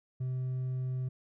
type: tone with hard clipping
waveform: sine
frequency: 128.5 Hz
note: C3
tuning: 31 cents flat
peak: -32 dBFS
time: 0.2-1.09 s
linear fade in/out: 10 ms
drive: 2 dB
effects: none